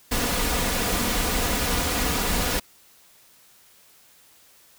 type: noise with comb filter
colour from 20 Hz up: pink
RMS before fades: -24 dBFS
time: 0.11-2.6 s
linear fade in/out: 10 ms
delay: 4.1 ms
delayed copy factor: +0.5
effects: white hiss -55 dBFS RMS until 4.78 s